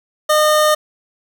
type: tone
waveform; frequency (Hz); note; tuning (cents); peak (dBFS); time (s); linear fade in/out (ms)
25% pulse; 610; D#5; -34; -7; 0.29-0.75; 10
effects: 8-bit